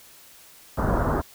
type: low-pass noise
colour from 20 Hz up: pink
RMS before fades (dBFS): -23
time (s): 0.77-1.22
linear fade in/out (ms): 20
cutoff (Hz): 1500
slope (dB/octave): 48
effects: white hiss -50 dBFS RMS until 1.34 s